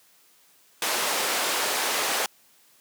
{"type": "band-pass noise", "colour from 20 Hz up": "pink", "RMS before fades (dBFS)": -26, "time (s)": [0.82, 2.26], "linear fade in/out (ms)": 2, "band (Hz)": [540, 14000], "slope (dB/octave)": 12, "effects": ["white hiss -59 dBFS RMS until 2.8 s", "high-pass 150 Hz 12 dB/octave"]}